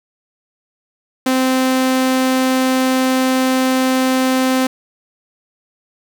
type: tone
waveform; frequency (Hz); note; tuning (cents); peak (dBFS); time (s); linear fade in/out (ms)
sawtooth; 259.5; C4; -14; -9; 1.26-4.67; 5
effects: 8-bit